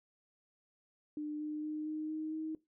sine tone with pitch steps, 300 / 303 / 305.9 / 309 / 312 / 315.1 Hz, D4 / D#4 / D#4 / D#4 / D#4 / D#4, +37 / -46 / -29 / -12 / +5 / +22 cents, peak -36 dBFS, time 1.17-2.55 s, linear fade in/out 2 ms, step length 230 ms, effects noise-tail reverb RT60 0.2 s tail -19 dB re dry

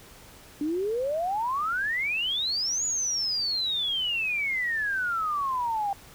sine exponential two-way sweep, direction up then down, 287.7 to 6940 to 782 Hz, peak -25 dBFS, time 0.61-5.93 s, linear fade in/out 2 ms, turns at 2.85 s, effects pink hiss -50 dBFS RMS until 6.14 s

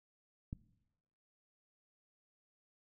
click, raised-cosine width 5 ms, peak -28 dBFS, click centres 0.529 s, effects noise-tail reverb RT60 0.9 s tail -19 dB re dry

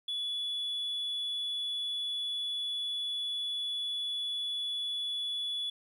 sine tone, 3422 Hz, A7, 49 cents flat, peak -30 dBFS, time 0.08-5.7 s, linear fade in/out 5 ms, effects tanh soft clip ceiling -30 dBFS + 11-bit

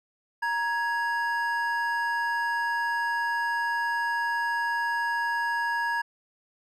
triangle tone pair together, 937 / 1664.9 Hz, A#5 / G#6, +9 / +4 cents, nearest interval minor seventh, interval 995 cents, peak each -26 dBFS, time 0.42-6.02 s, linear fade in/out 10 ms, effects none

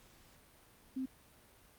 sine tone, 261.6 Hz, C4, in tune, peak -35 dBFS, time 0.96-1.06 s, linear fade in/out 10 ms, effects pink hiss -63 dBFS RMS until 1.78 s + Opus 48 kbps

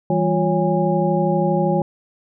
sine tone cluster, 165.5 / 198 / 354.3 / 556 / 819 Hz, E3 / G3 / F4 / C#5 / G#5, +7 / +18 / +25 / +5 / -24 cents, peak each -20 / -23 / -22 / -22 / -23 dBFS, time 0.1-1.82 s, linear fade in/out 2 ms, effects none

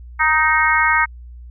harmonic tone with a mistuned harmonic, 311.1 Hz, D#4, in tune, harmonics 3 / 4 / 5 / 6 / 7, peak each -19 / -19 / -19 / -19 / -19 dBFS, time 0.19-1.06 s, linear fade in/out 20 ms, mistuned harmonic 4, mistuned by +15 cents, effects added 60 Hz sine -34 dBFS peak until 1.5 s

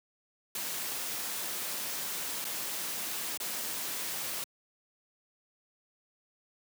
white noise with dropouts, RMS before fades -36 dBFS, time 0.55-4.44 s, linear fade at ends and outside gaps 2 ms, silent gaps 2.444-2.45 / 3.374-3.401 s, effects high-pass 150 Hz 12 dB/octave

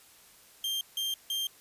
40% pulse tone bursts, 3176 Hz, G7, 22 cents sharp, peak -29 dBFS, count 3, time 0.64-1.47 s, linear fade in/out 2 ms, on 170 ms, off 160 ms, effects white hiss -57 dBFS RMS until 1.6 s + resampled to 32000 Hz

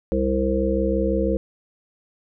harmonic tone, 66 Hz, C2, 16 cents sharp, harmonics 1 / 3 / 5 / 7 / 8, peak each -25 / -25 / -25 / -25 / -25 dBFS, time 0.12-1.37 s, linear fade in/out 0 ms, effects none

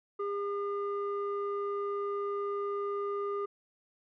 square tone with low-pass filter, 404.2 Hz, G#4, 47 cents flat, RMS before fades -34 dBFS, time 0.19-3.46 s, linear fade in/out 10 ms, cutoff 1000 Hz, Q 7.9, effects none

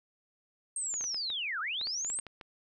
sine linear two-way sweep, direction down then up, 8620 to 1216 to 8620 Hz, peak -32 dBFS, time 0.76-2.2 s, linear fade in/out 2 ms, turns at 1.6 s
clicks, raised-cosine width 0.3 ms, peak -29 dBFS, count 12, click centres 0.94 / 1.01 / 1.041 / 1.145 / 1.302 / 1.813 / 1.871 / 2.047 / 2.101 / 2.189 / 2.267 / 2.412 s
effects none

